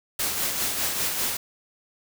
white noise with tremolo, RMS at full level -25 dBFS, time 0.19-1.37 s, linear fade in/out 5 ms, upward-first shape sine, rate 5 Hz, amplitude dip 40%, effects none

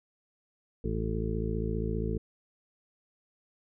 harmonic tone, 55 Hz, A1, in tune, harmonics 1 / 2 / 3 / 4 / 6 / 7 / 8, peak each -33 / -36 / -36 / -37 / -40 / -40 / -37 dBFS, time 0.84-2.18 s, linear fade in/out 5 ms, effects none

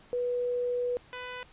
sine / 10% pulse tone pair in turn, 490 / 498.6 Hz, B4 / B4, -14 / +16 cents, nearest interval unison, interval 30 cents, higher second, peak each -27 / -29 dBFS, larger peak first, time 0.13-0.97 / 1.13-1.43 s, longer first, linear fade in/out 0 ms, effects pink hiss -57 dBFS RMS until 1.52 s + resampled to 8000 Hz

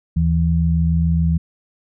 sine tone pair together, 77.78 / 164.81 Hz, D#2 / E3, 0 / 0 cents, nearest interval octave + minor second, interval 1300 cents, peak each -17 / -16 dBFS, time 0.16-1.38 s, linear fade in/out 10 ms, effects none

